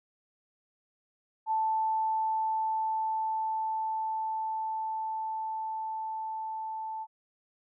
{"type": "tone with level ramp", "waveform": "sine", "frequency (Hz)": 880, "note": "A5", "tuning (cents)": 0, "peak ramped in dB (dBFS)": [-25, -34], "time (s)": [1.46, 7.07], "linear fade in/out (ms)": 50, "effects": []}